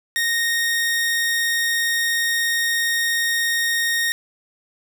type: tone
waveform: sawtooth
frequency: 1857 Hz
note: A#6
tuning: 7 cents flat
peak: -15 dBFS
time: 0.16-4.12 s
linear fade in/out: 0 ms
effects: none